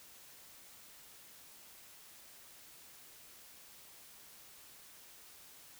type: silence
effects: white hiss -57 dBFS RMS until 5.79 s